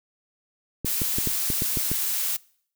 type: clicks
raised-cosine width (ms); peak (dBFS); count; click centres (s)
3; -15; 8; 0.847 / 1.018 / 1.185 / 1.273 / 1.502 / 1.621 / 1.772 / 1.916
type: noise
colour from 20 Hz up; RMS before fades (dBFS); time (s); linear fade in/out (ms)
blue; -26; 0.85-2.37; 10
effects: noise-tail reverb RT60 0.6 s tail -24 dB re dry